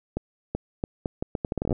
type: accelerating click train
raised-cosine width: 2 ms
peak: -13 dBFS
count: 16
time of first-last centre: 0.17-1.728 s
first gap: 380 ms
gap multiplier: 0.76
effects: none